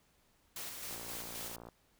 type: noise with tremolo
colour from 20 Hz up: white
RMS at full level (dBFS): -43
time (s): 0.56-1.56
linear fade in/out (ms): 2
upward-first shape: square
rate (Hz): 3.8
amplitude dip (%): 30
type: click train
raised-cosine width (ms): 1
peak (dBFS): -35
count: 46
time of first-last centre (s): 0.91-1.687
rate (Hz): 57.9
effects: pink hiss -71 dBFS RMS until 1.99 s